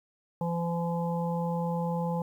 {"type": "harmonic tone", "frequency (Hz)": 170.1, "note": "F3", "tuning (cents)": -45, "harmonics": [1, 3, 5, 6], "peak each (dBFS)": [-29, -34, -35, -43], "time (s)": [0.41, 2.22], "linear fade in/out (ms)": 2, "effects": ["10-bit"]}